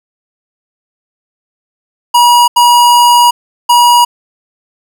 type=tone bursts at uneven times; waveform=square; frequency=962 Hz; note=B5; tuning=46 cents flat; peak=-4 dBFS; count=3; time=2.14-2.48 / 2.56-3.31 / 3.69-4.05 s; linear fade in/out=10 ms; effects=none